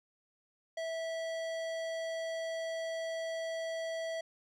sine tone with hard clipping, 654 Hz, E5, 14 cents flat, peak -37 dBFS, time 0.77-4.21 s, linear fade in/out 5 ms, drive 16 dB, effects none

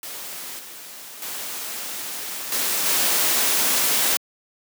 white noise with level steps, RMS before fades -34 / -39 / -31 / -23 / -20 dBFS, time 0.03-4.17 s, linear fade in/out 2 ms, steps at 0.59 / 1.22 / 2.52 / 2.86 s, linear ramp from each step 2 ms, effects high-pass 200 Hz 12 dB/octave

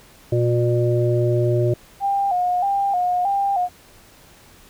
harmonic tone, 120 Hz, B2, 49 cents flat, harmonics 1 / 3 / 4 / 5, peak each -18 / -20 / -34 / -24 dBFS, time 0.32-1.74 s, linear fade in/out 5 ms
sine tone with vibrato, 756 Hz, F#5, 37 cents sharp, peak -17 dBFS, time 2-3.69 s, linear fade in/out 50 ms, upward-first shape square, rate 1.6 Hz, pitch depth 88 cents each way
effects pink hiss -49 dBFS RMS until 4.69 s

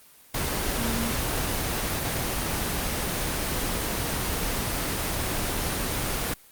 sine tone in noise, 229.7 Hz, A#3, 25 cents flat, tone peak -28 dBFS, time 0.78-1.11 s, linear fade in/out 5 ms, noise pink, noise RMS -27 dBFS, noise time 0.34-6.34 s, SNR -4 dB, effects white hiss -53 dBFS RMS until 6.51 s + Opus 24 kbps

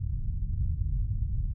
pink low-pass noise, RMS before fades -29 dBFS, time 0-1.54 s, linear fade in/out 20 ms, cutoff 120 Hz, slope 24 dB/octave, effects none

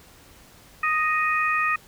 harmonic tone, 622.3 Hz, D#5, in tune, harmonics 2 / 3 / 4, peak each -23 / -25 / -26 dBFS, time 0.83-1.76 s, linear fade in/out 5 ms, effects pink hiss -51 dBFS RMS until 1.87 s

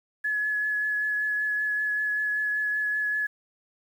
sine tone with vibrato, 1700 Hz, G#6, 40 cents sharp, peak -24 dBFS, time 0.24-3.27 s, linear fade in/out 10 ms, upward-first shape triangle, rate 5.2 Hz, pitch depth 15 cents each way, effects 9-bit

